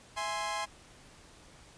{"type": "chord", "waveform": "sawtooth", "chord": "E augmented", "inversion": "none", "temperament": "equal", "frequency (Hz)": [659.3, 830.6, 1046.5], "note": ["E5", "G#5", "B#5"], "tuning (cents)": [0, 0, 0], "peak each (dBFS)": [-37, -33, -32], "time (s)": [0.16, 0.66], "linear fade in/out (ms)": 20, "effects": ["pink hiss -56 dBFS RMS until 1.77 s", "resampled to 22050 Hz"]}